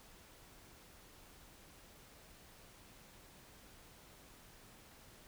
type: silence
effects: pink hiss -60 dBFS RMS until 5.27 s